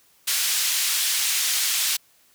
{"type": "band-pass noise", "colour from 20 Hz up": "pink", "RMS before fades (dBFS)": -23, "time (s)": [0.27, 1.97], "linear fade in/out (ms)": 10, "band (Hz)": [3100, 16000], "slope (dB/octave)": 12, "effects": ["white hiss -59 dBFS RMS until 2.34 s"]}